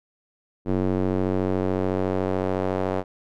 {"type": "tone with band-pass filter sweep", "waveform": "square", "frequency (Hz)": 46.91, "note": "F#1", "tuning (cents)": 25, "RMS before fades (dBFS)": -24, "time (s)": [0.65, 3.04], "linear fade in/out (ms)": 50, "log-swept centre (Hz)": [320, 580], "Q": 1.3, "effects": []}